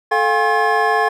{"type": "tone cluster", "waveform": "triangle", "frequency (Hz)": [436.9, 709, 808, 1072, 1714], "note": ["A4", "F5", "G#5", "C6", "A6"], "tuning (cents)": [-12, 26, -48, 42, -46], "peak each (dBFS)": -18, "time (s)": [0.11, 1.09], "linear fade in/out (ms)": 10, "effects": []}